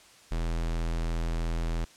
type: tone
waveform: square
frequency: 41.51 Hz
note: E1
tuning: 13 cents sharp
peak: -28 dBFS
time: 0.31-1.85 s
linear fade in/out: 10 ms
effects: white hiss -55 dBFS RMS until 1.96 s + low-pass 8000 Hz 12 dB/octave